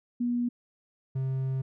sine / triangle tone pair in turn, 241.5 / 132.37 Hz, B3 / C3, -39 / +20 cents, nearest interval minor seventh, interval 1041 cents, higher first, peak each -25 dBFS, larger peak neither, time 0.2-0.49 / 1.15-1.62 s, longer second, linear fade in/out 10 ms, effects none

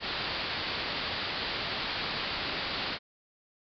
white low-pass noise, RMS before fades -34 dBFS, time 0-2.99 s, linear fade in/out 50 ms, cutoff 4800 Hz, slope 96 dB/octave, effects none

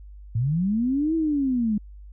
sine linear two-way sweep, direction up then down, 105.7 to 329.6 to 203.1 Hz, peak -20 dBFS, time 0.35-1.78 s, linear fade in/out 5 ms, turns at 1.15 s, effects added 50 Hz sine -40 dBFS peak until 2.12 s

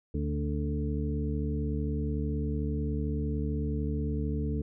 harmonic tone with a mistuned harmonic, 73.42 Hz, D2, in tune, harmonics 1 / 2 / 3 / 4 / 6, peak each -31 / -34 / -36 / -37 / -39 dBFS, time 0.14-4.62 s, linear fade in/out 5 ms, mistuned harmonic 3, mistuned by +19 cents, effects none

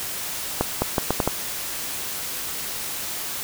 accelerating click train, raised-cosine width 1 ms, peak -5 dBFS, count 6, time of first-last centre 0.61-1.276 s, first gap 210 ms, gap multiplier 0.77, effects white hiss -30 dBFS RMS until 3.43 s

